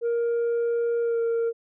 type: tone with pitch glide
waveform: sine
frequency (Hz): 469 to 462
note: A#4 to A#4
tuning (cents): +11 to -16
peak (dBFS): -19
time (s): 0.01-1.53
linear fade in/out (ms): 50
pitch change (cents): -27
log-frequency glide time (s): 1.01-1.2
effects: tanh soft clip ceiling -21 dBFS